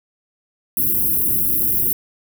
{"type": "band-stop noise", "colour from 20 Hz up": "white", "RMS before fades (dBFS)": -18, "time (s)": [0.77, 1.93], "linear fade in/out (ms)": 2, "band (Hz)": [380, 11000], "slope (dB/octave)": 48, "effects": []}